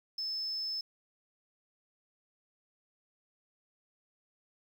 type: tone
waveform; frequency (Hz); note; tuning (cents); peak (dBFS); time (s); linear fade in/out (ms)
triangle; 5240; E8; -11; -30; 0.18-0.81; 5
effects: tanh soft clip ceiling -32 dBFS + 10-bit